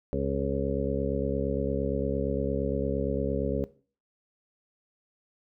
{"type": "harmonic tone", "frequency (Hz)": 68.7, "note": "C#2", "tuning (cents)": -15, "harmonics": [1, 2, 3, 4, 6, 7, 8], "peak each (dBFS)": [-34, -34, -34, -34, -34, -34, -34], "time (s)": [0.13, 3.64], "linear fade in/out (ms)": 0, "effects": ["noise-tail reverb RT60 0.4 s tail -18 dB re dry"]}